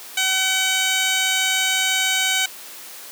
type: tone with band-pass filter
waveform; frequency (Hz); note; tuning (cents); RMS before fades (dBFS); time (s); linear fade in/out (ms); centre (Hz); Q
15% pulse; 758; F#5; +42; -20; 0.17-2.46; 5; 5100; 0.85
effects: white hiss -38 dBFS RMS until 3.11 s + high-pass 300 Hz 12 dB/octave